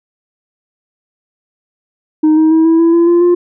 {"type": "tone with pitch steps", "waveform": "sine", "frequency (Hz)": [310, 315.6, 321.3, 327.1, 333, 339, 345.2, 351.4], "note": ["D#4", "D#4", "E4", "E4", "E4", "E4", "F4", "F4"], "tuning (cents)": [-6, 25, -44, -13, 18, 49, -20, 11], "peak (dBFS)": -3, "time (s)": [2.23, 3.35], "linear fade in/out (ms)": 10, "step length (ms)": 140, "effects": ["tanh soft clip ceiling -5 dBFS"]}